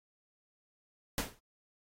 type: noise with exponential decay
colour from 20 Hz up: pink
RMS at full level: -30 dBFS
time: 1.18-1.39 s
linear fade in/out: 1 ms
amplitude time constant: 44 ms
effects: AAC 48 kbps